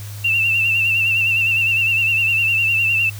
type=tone with vibrato; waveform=sine; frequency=2700 Hz; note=E7; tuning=41 cents sharp; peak=-14 dBFS; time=0.24-3.1 s; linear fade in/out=10 ms; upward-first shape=sine; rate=9.8 Hz; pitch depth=53 cents each way; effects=added 103 Hz sine -29 dBFS peak until 3.19 s + white hiss -39 dBFS RMS until 3.19 s